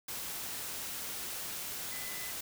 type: tone in noise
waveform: sine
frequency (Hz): 2011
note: B6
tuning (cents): +31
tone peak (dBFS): -47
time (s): 1.91-2.31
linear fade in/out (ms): 5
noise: white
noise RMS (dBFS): -40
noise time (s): 0.08-2.41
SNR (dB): -10
effects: none